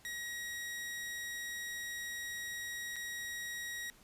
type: tone with dropouts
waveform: sawtooth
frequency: 1900 Hz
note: A#6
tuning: 33 cents sharp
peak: -36 dBFS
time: 0.05-3.9 s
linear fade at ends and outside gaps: 0 ms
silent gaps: 2.959-2.964 s
effects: pink hiss -62 dBFS RMS until 4.03 s + resampled to 32000 Hz